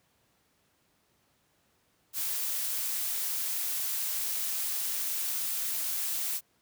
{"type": "noise", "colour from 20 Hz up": "blue", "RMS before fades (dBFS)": -32, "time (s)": [2.13, 6.41], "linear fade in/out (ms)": 50, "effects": ["pink hiss -70 dBFS RMS until 6.61 s", "high-pass 80 Hz 12 dB/octave"]}